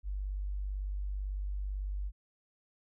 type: tone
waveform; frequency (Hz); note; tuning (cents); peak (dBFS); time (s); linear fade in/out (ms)
sine; 49; G1; 0; -33; 0.03-2.12; 50
effects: none